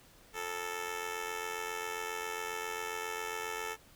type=tone with amplitude modulation; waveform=10% pulse; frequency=440 Hz; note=A4; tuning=in tune; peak=-25 dBFS; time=0.33-3.77 s; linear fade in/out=50 ms; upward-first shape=sine; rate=87.4 Hz; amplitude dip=70%; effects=pink hiss -60 dBFS RMS until 3.95 s